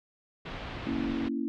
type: low-pass noise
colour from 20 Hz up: pink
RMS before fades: -39 dBFS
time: 0.45-1.29 s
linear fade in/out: 10 ms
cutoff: 3600 Hz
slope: 24 dB/octave
type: chord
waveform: sine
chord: A# diminished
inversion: none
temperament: equal with one note detuned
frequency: 233.1 / 277.2 / 328.7 Hz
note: A#3 / C#4 / E4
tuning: 0 / 0 / -5 cents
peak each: -33 / -32 / -35 dBFS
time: 0.87-1.48 s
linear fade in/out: 0 ms
effects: none